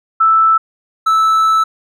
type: tone pair in turn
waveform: sine / triangle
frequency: 1319 / 1312.1 Hz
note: E6 / E6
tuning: +1 / -8 cents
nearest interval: unison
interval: 9 cents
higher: first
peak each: -7 dBFS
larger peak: neither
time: 0.2-0.58 / 1.06-1.64 s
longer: second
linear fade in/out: 10 ms
effects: none